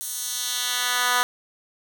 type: tone with high-pass filter sweep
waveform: 10% pulse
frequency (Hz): 246.9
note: B3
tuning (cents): 0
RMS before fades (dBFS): -25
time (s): 0.01-1.23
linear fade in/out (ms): 0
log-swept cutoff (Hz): 8900 to 1100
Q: 0.96
effects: none